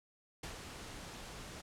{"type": "noise with ADSR envelope", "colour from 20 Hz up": "pink", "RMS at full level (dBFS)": -43, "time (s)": [0.43, 1.62], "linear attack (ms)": 6, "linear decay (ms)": 95, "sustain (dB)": -5, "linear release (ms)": 18, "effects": ["low-pass 9000 Hz 12 dB/octave"]}